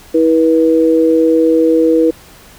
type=tone pair together; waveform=sine; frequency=323.7 / 485 Hz; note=E4 / B4; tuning=-31 / -31 cents; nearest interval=perfect fifth; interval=700 cents; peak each=-10 dBFS; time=0.14-2.11 s; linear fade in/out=10 ms; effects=pink hiss -40 dBFS RMS until 2.58 s